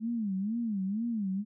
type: tone with vibrato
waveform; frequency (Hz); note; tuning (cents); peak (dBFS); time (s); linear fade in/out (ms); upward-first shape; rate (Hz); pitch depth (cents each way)
sine; 211.6; G#3; +33; -29; 0-1.45; 50; sine; 2.1; 200
effects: none